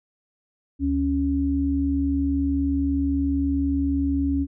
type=tone pair together; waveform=sine; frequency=73.42 / 277.2 Hz; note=D2 / C#4; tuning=0 / 0 cents; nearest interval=octave + major seventh; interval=2300 cents; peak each=-25 / -21 dBFS; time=0.79-4.47 s; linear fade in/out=50 ms; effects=none